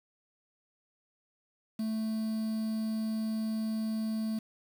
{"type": "tone with quantisation", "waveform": "triangle", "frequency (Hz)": 220, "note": "A3", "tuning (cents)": 0, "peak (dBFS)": -28, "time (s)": [1.79, 4.39], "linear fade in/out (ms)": 5, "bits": 8, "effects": []}